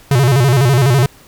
square tone with vibrato, 130 Hz, C3, 11 cents flat, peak -9 dBFS, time 0.11-1.06 s, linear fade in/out 2 ms, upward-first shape square, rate 12 Hz, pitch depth 130 cents each way, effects pink hiss -44 dBFS RMS until 1.27 s

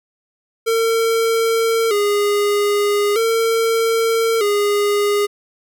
square tone with vibrato, 431.8 Hz, A4, 33 cents flat, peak -15 dBFS, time 0.66-5.27 s, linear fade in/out 20 ms, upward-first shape square, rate 0.4 Hz, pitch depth 88 cents each way, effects none

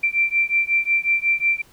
sine beating tone pair, 2349 / 2354.5 Hz, D7 / D7, 0 / +4 cents, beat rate 5.5 Hz, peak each -20 dBFS, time 0.03-1.62 s, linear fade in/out 10 ms, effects pink hiss -53 dBFS RMS until 1.72 s

